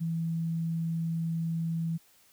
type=tone; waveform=sine; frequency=164.81 Hz; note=E3; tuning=in tune; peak=-28 dBFS; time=0-1.98 s; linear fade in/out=20 ms; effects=white hiss -62 dBFS RMS until 2.32 s